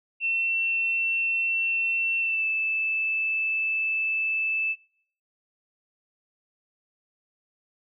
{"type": "tone with pitch glide", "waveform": "sine", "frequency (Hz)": [2699, 2631], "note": ["E7", "E7"], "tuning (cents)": [40, -4], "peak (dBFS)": -23, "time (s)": [0.2, 4.76], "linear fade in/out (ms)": 50, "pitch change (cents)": -44, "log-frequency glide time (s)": [2.19, 2.46], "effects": ["noise-tail reverb RT60 0.6 s tail -24 dB re dry"]}